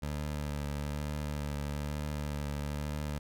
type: tone with vibrato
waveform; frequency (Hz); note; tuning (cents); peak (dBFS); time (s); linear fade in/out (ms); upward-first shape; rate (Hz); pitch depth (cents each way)
20% pulse; 73.42; D2; 0; -29; 0.02-3.19; 10; triangle; 1.1; 32
effects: none